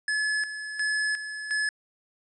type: tone with tremolo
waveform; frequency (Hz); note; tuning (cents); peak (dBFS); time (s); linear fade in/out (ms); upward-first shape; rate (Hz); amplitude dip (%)
square; 1712; A6; -48; -25; 0.08-1.69; 2; square; 1.4; 65
effects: resampled to 22050 Hz + 11-bit